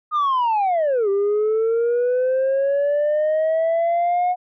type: linear two-way sweep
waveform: sine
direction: down then up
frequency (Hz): 1244.5 to 392 to 728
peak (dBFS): -14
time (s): 0.11-4.36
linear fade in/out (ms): 50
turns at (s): 1.09
effects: tanh soft clip ceiling -15 dBFS